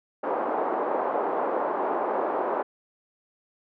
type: band-pass noise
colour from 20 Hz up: white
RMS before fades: -27 dBFS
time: 0.23-2.63 s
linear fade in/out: 10 ms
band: 320 to 970 Hz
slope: 24 dB/octave
effects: none